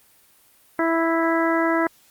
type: harmonic tone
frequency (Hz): 329.6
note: E4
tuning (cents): 0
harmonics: 1 / 2 / 3 / 4 / 5 / 6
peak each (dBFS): -21 / -24 / -26 / -27 / -28 / -29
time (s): 0.79-1.87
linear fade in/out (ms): 2
effects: white hiss -56 dBFS RMS until 2.1 s + Opus 32 kbps